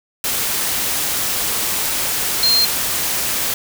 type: tone in noise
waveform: sine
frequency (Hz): 4186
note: C8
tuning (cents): 0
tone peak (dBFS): -12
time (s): 2.43-2.65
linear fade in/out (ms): 2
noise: white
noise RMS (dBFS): -20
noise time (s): 0.24-3.54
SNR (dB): +5
effects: none